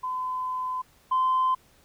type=tone pair in turn; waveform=sine; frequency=1018 / 1032.2 Hz; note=C6 / C6; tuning=-48 / -24 cents; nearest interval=unison; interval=24 cents; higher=second; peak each=-27 / -19 dBFS; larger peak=second; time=0.03-0.82 / 1.11-1.55 s; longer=first; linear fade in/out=10 ms; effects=tanh soft clip ceiling -17 dBFS + pink hiss -60 dBFS RMS until 1.84 s